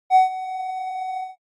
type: tone with ADSR envelope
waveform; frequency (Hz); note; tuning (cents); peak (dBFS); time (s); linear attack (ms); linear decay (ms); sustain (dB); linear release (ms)
triangle; 749; F#5; +21; -6; 0.1-1.36; 58; 130; -18; 170
effects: tanh soft clip ceiling -3 dBFS + AAC 32 kbps